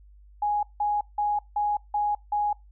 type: tone bursts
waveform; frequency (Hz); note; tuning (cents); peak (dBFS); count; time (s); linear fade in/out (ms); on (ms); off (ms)
sine; 830; G#5; -1; -22; 6; 0.42-2.53; 5; 210; 170
effects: noise-tail reverb RT60 0.2 s tail -23 dB re dry + added 50 Hz sine -49 dBFS peak until 2.71 s